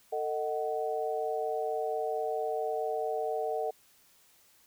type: chord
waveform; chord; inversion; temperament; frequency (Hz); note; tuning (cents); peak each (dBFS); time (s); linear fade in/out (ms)
sine; D# diminished; second; just; 448 / 622.3 / 746.7; A4 / D#5 / F#5; +31 / 0 / +16; -33 / -35 / -34; 0.12-3.71; 10
effects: white hiss -63 dBFS RMS until 4.66 s